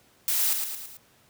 blue noise with echo, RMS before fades -25 dBFS, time 0.28-0.53 s, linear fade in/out 0 ms, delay 110 ms, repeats 4, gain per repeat -5 dB, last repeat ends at 0.97 s, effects pink hiss -60 dBFS RMS until 1.29 s + high-pass 80 Hz 12 dB/octave

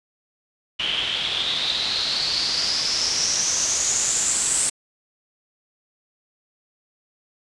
white noise with low-pass filter sweep, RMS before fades -23 dBFS, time 0.79-4.7 s, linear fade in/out 10 ms, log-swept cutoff 3000 to 8300 Hz, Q 7.5, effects resampled to 24000 Hz

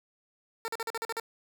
15% pulse tone bursts, 453.8 Hz, A#4, 47 cents flat, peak -25 dBFS, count 8, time 0.65-1.198 s, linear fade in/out 0 ms, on 30 ms, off 44 ms, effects high-pass 300 Hz 12 dB/octave + 10-bit

